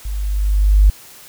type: tone with level ramp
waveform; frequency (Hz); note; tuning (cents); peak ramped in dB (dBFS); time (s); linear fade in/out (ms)
sine; 50.2; G1; +42; -21 to -5; 0.05-0.9; 5
effects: white hiss -41 dBFS RMS until 1.28 s